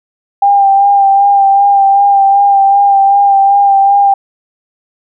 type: tone with vibrato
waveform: sine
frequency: 795 Hz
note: G5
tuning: 24 cents sharp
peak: -4 dBFS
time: 0.42-4.14 s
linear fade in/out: 5 ms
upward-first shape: sine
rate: 2.6 Hz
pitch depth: 24 cents each way
effects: none